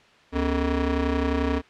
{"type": "ring-modulated tone", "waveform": "25% pulse", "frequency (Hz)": 174.61, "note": "F3", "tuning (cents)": 0, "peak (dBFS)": -15, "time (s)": [0.32, 1.62], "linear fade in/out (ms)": 50, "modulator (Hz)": 103, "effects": ["white hiss -54 dBFS RMS until 1.69 s", "low-pass 3000 Hz 12 dB/octave"]}